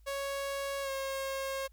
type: tone with pitch glide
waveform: sawtooth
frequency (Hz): 554.4 to 539.9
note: C#5 to C#5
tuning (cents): 0 to -46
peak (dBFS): -30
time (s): 0.06-1.68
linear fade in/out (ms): 20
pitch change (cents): -46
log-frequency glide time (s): 0.82-0.9
effects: added 53 Hz sine -56 dBFS peak until 1.72 s + white hiss -75 dBFS RMS until 1.72 s